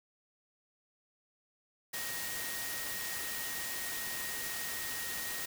sine tone in noise, 1874 Hz, A#6, 9 cents sharp, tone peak -43 dBFS, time 1.93-5.46 s, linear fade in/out 10 ms, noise white, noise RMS -39 dBFS, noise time 1.93-5.46 s, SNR -7 dB, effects none

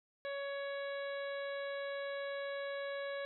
harmonic tone, 559 Hz, C#5, 14 cents sharp, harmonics 1 / 2 / 3 / 4 / 5 / 6 / 7, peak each -39 / -50 / -46 / -52 / -59 / -57 / -54 dBFS, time 0.25-3.25 s, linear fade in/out 0 ms, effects none

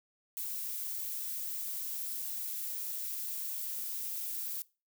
violet noise, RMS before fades -38 dBFS, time 0.37-4.62 s, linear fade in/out 0 ms, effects noise-tail reverb RT60 0.3 s tail -21 dB re dry

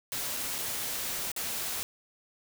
white noise with dropouts, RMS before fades -34 dBFS, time 0.12-1.83 s, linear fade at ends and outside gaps 0 ms, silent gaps 0.366-0.37 / 0.582-0.586 / 1.317-1.363 s, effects none

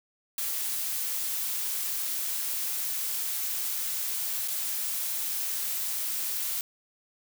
blue noise with dropouts, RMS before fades -31 dBFS, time 0.38-6.61 s, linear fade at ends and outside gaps 1 ms, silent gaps 4.477-4.482 s, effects none

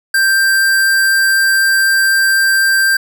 square tone, 1576 Hz, G6, 9 cents sharp, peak -10 dBFS, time 0.14-2.97 s, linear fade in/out 5 ms, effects none

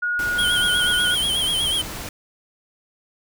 sine tone with pitch glide, 1444 to 1454.9 Hz, F#6 to F#6, -43 to -30 cents, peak -20 dBFS, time 0.02-1.15 s, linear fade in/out 10 ms, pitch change +13 cents, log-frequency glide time 0.3-0.93 s
pink noise, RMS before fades -32 dBFS, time 0.19-2.09 s, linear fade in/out 2 ms
square tone with vibrato, 3186 Hz, G7, 27 cents sharp, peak -20 dBFS, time 0.38-1.82 s, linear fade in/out 10 ms, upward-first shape sine, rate 8.2 Hz, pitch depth 75 cents each way
effects none

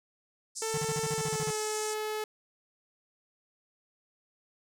white band-pass noise, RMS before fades -39 dBFS, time 0.55-1.95 s, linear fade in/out 20 ms, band 5000 to 8900 Hz, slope 48 dB/octave
sawtooth tone with pitch glide, 444.2 to 429.1 Hz, A4 to A4, +16 to -43 cents, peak -28 dBFS, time 0.62-2.24 s, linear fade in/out 2 ms, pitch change -59 cents, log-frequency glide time 1.11-1.58 s
square tone bursts, 153.2 Hz, D#3, 27 cents flat, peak -33 dBFS, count 11, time 0.74-1.506 s, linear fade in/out 2 ms, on 36 ms, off 37 ms
effects none

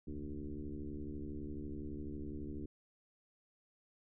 sine tone with frequency modulation, 151.1 Hz, D3, 50 cents sharp, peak -40 dBFS, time 0.07-2.66 s, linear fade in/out 5 ms, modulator 72 Hz, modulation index 2.9, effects none

